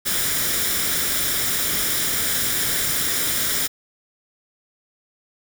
white noise with comb filter, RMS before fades -22 dBFS, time 0.05-3.68 s, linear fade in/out 20 ms, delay 0.56 ms, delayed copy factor +0.55, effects none

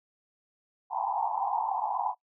pink band-pass noise, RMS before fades -30 dBFS, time 0.9-2.15 s, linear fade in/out 50 ms, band 740 to 1000 Hz, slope 96 dB/octave, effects noise-tail reverb RT60 0.1 s tail -20 dB re dry

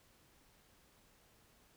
silence, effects pink hiss -68 dBFS RMS until 1.76 s

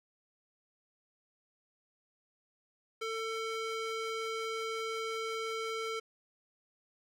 square tone with band-pass filter, 447.2 Hz, A4, 28 cents sharp, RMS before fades -37 dBFS, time 3.01-6 s, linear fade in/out 10 ms, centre 2000 Hz, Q 0.53, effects none

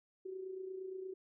sine tone with amplitude modulation, 377.2 Hz, F#4, 33 cents sharp, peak -39 dBFS, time 0.25-1.14 s, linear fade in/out 10 ms, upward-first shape sine, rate 28.6 Hz, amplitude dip 55%, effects none

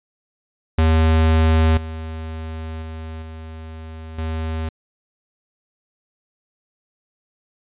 square tone with level steps, 80 Hz, D#2, 49 cents sharp, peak -13 / -28 / -30 / -33 / -23 dBFS, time 0.78-4.69 s, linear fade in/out 5 ms, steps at 1.77 / 2.82 / 3.22 / 4.18 s, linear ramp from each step 5 ms, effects resampled to 8000 Hz

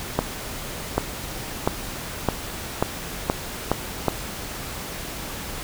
accelerating click train, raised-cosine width 1 ms, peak -4 dBFS, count 8, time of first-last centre 0.19-4.083 s, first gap 790 ms, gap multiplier 0.88, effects pink hiss -33 dBFS RMS until 5.63 s

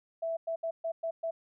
sine tone bursts at uneven times, 659.3 Hz, E5, in tune, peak -30 dBFS, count 6, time 0.22-0.37 / 0.47-0.56 / 0.63-0.71 / 0.84-0.92 / 1.03-1.11 / 1.23-1.31 s, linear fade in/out 10 ms, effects none

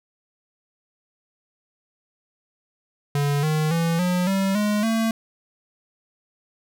square tone with pitch steps, 143.5 / 154.69 / 166.75 / 179.76 / 193.78 / 208.9 / 225.2 Hz, D3 / D#3 / E3 / F#3 / G3 / G#3 / A3, -40 / -10 / +20 / -50 / -20 / +10 / +40 cents, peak -20 dBFS, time 3.15-5.11 s, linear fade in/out 2 ms, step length 280 ms, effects none

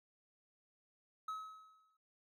triangle tone with exponential decay, 1283 Hz, E6, 47 cents flat, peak -36 dBFS, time 1.28-1.97 s, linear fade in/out 5 ms, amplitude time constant 150 ms, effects none

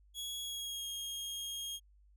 sawtooth tone with pitch glide, 3340 to 3251 Hz, G#7 to G#7, +9 to -38 cents, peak -36 dBFS, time 0.14-1.8 s, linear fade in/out 50 ms, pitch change -47 cents, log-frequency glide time 0.42-0.87 s, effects added 50 Hz sine -61 dBFS peak until 2.16 s

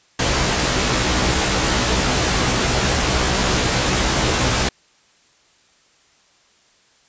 pink noise with comb filter, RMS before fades -18 dBFS, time 0.19-4.69 s, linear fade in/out 5 ms, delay 16 ms, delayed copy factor +1, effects white hiss -56 dBFS RMS until 7.08 s + resampled to 16000 Hz

